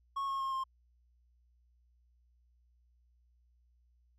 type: tone with pitch steps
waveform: triangle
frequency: 1098 / 1085.4 / 1072.9 / 1060.6 Hz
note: C#6 / C#6 / C6 / C6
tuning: -17 / -37 / +43 / +23 cents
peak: -31 dBFS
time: 0.16-0.64 s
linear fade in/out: 10 ms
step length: 120 ms
effects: added 60 Hz sine -66 dBFS peak until 4.18 s